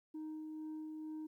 sine tone with tremolo, 311.1 Hz, D#4, in tune, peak -39 dBFS, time 0.14-1.27 s, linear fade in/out 10 ms, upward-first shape sine, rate 2.2 Hz, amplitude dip 30%, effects tanh soft clip ceiling -41 dBFS + 13-bit

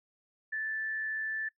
sine tone with frequency modulation, 1754 Hz, A6, 6 cents flat, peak -32 dBFS, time 0.52-1.49 s, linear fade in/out 10 ms, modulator 93.9 Hz, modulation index 0.29, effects noise-tail reverb RT60 0.1 s tail -19 dB re dry

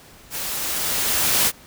white noise with level ramp, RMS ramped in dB -29 to -17 dBFS, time 0.3-1.52 s, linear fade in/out 50 ms, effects pink hiss -47 dBFS RMS until 1.66 s

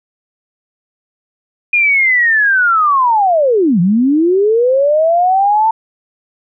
sine linear two-way sweep, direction down then up, 2452 to 164.7 to 902 Hz, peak -8 dBFS, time 1.73-5.71 s, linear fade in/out 5 ms, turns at 3.8 s, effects none

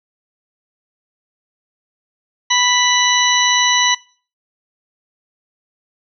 harmonic tone, 987.8 Hz, B5, in tune, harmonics 1 / 2 / 3 / 4 / 6, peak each -18 / -18 / -18 / -18 / -18 dBFS, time 2.5-3.95 s, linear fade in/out 10 ms, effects noise-tail reverb RT60 0.4 s tail -21 dB re dry

